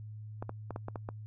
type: clicks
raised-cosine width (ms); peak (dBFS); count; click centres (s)
1; -24; 7; 0.425 / 0.494 / 0.707 / 0.761 / 0.884 / 0.958 / 1.089
effects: noise-tail reverb RT60 0.1 s tail -26 dB re dry + added 107 Hz sine -42 dBFS peak until 1.26 s